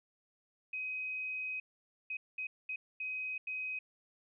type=tone bursts at uneven times; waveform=sine; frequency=2522 Hz; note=D#7; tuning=23 cents sharp; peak=-36 dBFS; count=6; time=0.73-1.6 / 2.1-2.17 / 2.38-2.47 / 2.69-2.76 / 3-3.38 / 3.47-3.79 s; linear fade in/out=5 ms; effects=none